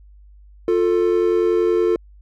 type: tone pair together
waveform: triangle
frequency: 352.7 / 443.3 Hz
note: F4 / A4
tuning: +17 / +13 cents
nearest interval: major third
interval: 396 cents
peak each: -15 / -16 dBFS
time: 0.68-1.96 s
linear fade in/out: 2 ms
effects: added 50 Hz sine -43 dBFS peak until 2.21 s